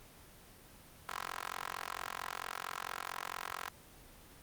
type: tone with high-pass filter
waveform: 15% pulse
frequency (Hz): 44.42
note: F1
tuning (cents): +30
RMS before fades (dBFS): -42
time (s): 1.09-3.69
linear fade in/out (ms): 0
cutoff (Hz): 1100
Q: 2.2
effects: pink hiss -57 dBFS RMS until 4.42 s + Opus 24 kbps